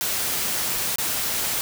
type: noise with dropouts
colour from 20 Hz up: white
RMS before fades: -25 dBFS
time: 0.01-1.61 s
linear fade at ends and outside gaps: 0 ms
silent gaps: 0.958-0.984 s
effects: none